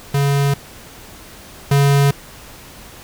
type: tone pair in turn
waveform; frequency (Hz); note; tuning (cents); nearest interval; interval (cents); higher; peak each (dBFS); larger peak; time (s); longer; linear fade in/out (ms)
square; 140.7 / 140.7; C#3 / C#3; +26 / +26; unison; 0; neither; -14 / -11; second; 0.14-0.54 / 1.71-2.11; neither; 5
effects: pink hiss -39 dBFS RMS until 3.03 s